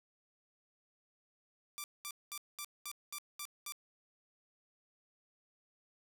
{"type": "tone bursts", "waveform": "5% pulse", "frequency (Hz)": 1174.7, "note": "D6", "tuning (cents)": 0, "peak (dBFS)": -29, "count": 8, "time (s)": [1.78, 3.722], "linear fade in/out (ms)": 0, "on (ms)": 59, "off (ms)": 210, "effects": []}